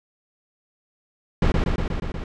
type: noise with echo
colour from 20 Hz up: brown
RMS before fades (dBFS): -18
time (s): 1.42-1.52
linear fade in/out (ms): 2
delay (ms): 120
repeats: 6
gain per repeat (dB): -2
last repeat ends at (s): 2.24
effects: low-pass 4000 Hz 12 dB/octave